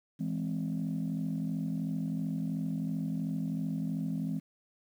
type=chord; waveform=sine; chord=E augmented; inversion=none; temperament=equal with one note detuned; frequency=164.81 / 207.7 / 260.6 Hz; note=E3 / G#3 / B#3; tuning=0 / 0 / -7 cents; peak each=-33 / -35 / -35 dBFS; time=0.19-4.4 s; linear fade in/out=20 ms; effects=tanh soft clip ceiling -25 dBFS + 10-bit